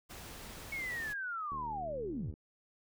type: noise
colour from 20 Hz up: pink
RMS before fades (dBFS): -48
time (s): 0.09-1.14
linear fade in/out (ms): 20
type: linear sweep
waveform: sine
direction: down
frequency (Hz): 2217 to 63.4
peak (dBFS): -36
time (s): 0.72-2.31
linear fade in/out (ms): 5
type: click train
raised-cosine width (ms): 3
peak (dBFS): -37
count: 63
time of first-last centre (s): 1.52-2.339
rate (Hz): 75.7
effects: none

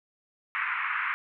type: band-pass noise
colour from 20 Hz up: pink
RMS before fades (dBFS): -30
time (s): 0.55-1.14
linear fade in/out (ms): 0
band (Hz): 1100 to 2400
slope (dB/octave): 48
effects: none

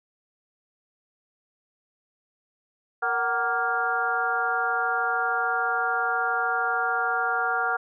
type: harmonic tone with a mistuned harmonic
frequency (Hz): 233.1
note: A#3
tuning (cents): 0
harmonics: 2 / 3 / 4 / 5 / 6 / 7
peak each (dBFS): -34 / -28 / -35 / -32 / -25 / -35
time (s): 3.02-7.77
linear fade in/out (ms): 10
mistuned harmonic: 3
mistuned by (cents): +120
effects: none

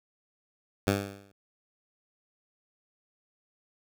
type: tone with exponential decay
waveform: 10% pulse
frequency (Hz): 99.5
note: G2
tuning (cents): +26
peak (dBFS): -13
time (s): 0.87-1.32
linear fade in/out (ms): 5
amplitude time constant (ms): 96
effects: none

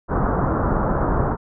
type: low-pass noise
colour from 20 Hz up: pink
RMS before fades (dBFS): -20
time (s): 0.08-1.37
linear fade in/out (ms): 50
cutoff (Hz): 1400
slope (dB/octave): 48
effects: none

